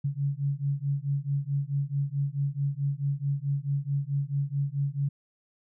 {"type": "beating tone pair", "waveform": "sine", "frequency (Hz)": [138.4, 143], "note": ["C#3", "D3"], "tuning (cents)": [-2, -46], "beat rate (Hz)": 4.6, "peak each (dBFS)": -29, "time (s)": [0.04, 5.09], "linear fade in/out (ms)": 10, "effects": []}